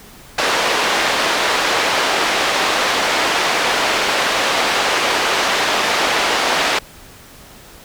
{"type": "band-pass noise", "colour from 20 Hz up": "pink", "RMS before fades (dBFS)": -17, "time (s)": [0.38, 6.79], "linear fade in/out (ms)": 5, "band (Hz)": [520, 4500], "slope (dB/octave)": 12, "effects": ["pink hiss -41 dBFS RMS until 7.84 s"]}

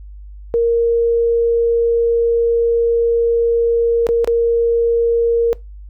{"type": "tone with dropouts", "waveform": "sine", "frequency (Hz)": 466.2, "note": "A#4", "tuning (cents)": 0, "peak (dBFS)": -11, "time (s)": [0.54, 5.53], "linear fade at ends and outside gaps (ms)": 0, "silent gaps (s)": [[4.068, 4.089], [4.245, 4.275]], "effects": ["noise-tail reverb RT60 0.2 s tail -22 dB re dry", "added 50 Hz sine -32 dBFS peak until 5.89 s"]}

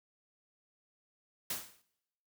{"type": "noise with exponential decay", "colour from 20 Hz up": "white", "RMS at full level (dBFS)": -33, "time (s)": [1.5, 1.82], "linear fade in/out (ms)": 5, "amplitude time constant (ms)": 68, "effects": ["noise-tail reverb RT60 0.9 s tail -23 dB re dry"]}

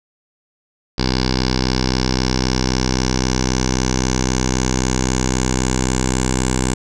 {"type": "tone with low-pass filter sweep", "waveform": "10% pulse", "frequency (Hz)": 63.8, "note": "C2", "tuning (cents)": -43, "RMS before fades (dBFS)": -18, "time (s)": [0.98, 6.74], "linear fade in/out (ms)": 5, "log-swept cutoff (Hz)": [4900, 7600], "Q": 6.3, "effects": []}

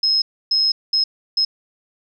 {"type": "tone bursts at uneven times", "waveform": "sine", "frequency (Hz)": 5150, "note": "E8", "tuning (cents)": -41, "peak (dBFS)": -14, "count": 4, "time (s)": [[0.03, 0.22], [0.51, 0.72], [0.93, 1.04], [1.37, 1.45]], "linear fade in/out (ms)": 5, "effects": []}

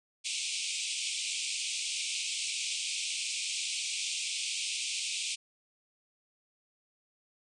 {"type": "band-pass noise", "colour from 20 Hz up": "pink", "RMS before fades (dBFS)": -35, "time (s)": [0.24, 5.36], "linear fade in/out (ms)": 20, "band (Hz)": [2300, 9200], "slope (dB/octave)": 96, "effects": []}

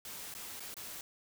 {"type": "noise with dropouts", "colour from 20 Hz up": "white", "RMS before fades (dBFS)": -45, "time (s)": [0.05, 1.01], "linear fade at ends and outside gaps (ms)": 2, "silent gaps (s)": [[0.341, 0.349], [0.597, 0.603], [0.742, 0.767]], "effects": []}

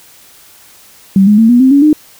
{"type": "tone with pitch steps", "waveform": "sine", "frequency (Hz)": [193.6, 208.7, 225, 242.5, 261.4, 281.8, 303.8], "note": ["G3", "G#3", "A3", "B3", "C4", "C#4", "D#4"], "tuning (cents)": [-21, 9, 39, -31, -1, 29, -41], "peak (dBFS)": -3, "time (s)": [1.16, 1.93], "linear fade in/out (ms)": 2, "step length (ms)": 110, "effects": ["white hiss -41 dBFS RMS until 2.19 s"]}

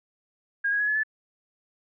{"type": "tone with pitch steps", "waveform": "sine", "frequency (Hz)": [1626, 1653.5, 1681.4, 1709.8, 1738.7], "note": ["G#6", "G#6", "G#6", "G#6", "A6"], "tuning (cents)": [-37, -8, 21, 50, -21], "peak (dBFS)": -22, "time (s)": [0.64, 1.035], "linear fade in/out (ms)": 10, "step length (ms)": 79, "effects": []}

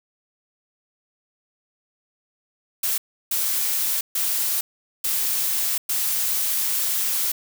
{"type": "noise bursts at uneven times", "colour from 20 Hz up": "blue", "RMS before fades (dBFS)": -23, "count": 5, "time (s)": [[2.83, 2.98], [3.31, 4.01], [4.15, 4.61], [5.04, 5.78], [5.89, 7.32]], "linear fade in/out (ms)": 5, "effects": []}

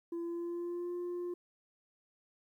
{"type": "tone with pitch glide", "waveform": "sine", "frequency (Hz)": [339.2, 352.4], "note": ["E4", "F4"], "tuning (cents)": [50, 16], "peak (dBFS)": -33, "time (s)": [0.12, 1.34], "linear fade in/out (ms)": 5, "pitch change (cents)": 66, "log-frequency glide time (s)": [0.22, 0.94], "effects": ["tanh soft clip ceiling -35 dBFS", "12-bit"]}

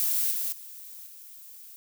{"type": "noise with level steps", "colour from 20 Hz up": "violet", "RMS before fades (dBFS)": [-26, -30, -44, -47], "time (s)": [0, 1.76], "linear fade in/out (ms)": 0, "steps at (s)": [0.31, 0.52, 1.06], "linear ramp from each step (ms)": 5, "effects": []}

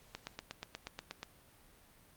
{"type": "click train", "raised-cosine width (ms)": 0.2, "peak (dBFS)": -24, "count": 10, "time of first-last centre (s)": [0.15, 1.23], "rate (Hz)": 8.33, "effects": ["pink hiss -63 dBFS RMS until 2.16 s", "Opus 48 kbps"]}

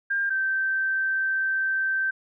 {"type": "tone pair in turn", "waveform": "sine", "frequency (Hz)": [1600, 1556.2], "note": ["G6", "G6"], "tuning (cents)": [35, -13], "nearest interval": "unison", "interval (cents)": 48, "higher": "first", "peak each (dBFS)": -22, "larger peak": "neither", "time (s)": [[0.1, 0.3], [0.3, 2.11]], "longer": "second", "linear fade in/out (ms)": 10, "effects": []}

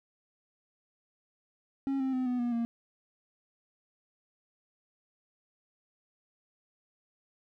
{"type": "tone with pitch steps", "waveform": "triangle", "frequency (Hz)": [272.6, 264.2, 256.1, 248.2, 240.6, 233.2], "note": ["C#4", "C4", "C4", "B3", "B3", "A#3"], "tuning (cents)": [-29, 17, -37, 9, -45, 1], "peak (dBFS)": -26, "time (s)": [1.87, 2.65], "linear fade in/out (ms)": 0, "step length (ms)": 130, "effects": []}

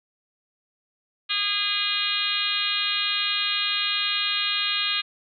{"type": "harmonic tone", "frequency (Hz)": 409.4, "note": "G#4", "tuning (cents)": -25, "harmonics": [3, 4, 5, 6, 7, 8, 9, 10], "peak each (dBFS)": [-34, -34, -35, -30, -30, -29, -29, -30], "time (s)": [1.29, 5.02], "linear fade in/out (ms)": 20, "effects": []}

